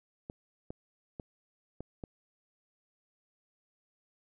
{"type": "clicks", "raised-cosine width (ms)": 2, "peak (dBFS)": -27, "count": 5, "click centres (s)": [0.299, 0.705, 1.198, 1.806, 2.038], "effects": []}